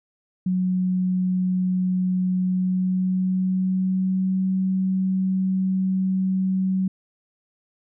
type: tone with pitch glide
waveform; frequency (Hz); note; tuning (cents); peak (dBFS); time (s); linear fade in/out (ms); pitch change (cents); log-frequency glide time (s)
sine; 183.9 to 188.52; F#3 to F#3; -10 to +33; -19; 0.46-6.88; 5; +43; 2.4-4.45
effects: none